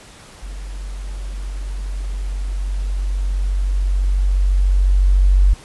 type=tone with level ramp; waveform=sine; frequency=47.01 Hz; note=F#1; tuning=28 cents sharp; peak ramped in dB=-27 to -8 dBFS; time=0.42-5.54 s; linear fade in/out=10 ms; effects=pink hiss -42 dBFS RMS until 5.64 s + resampled to 24000 Hz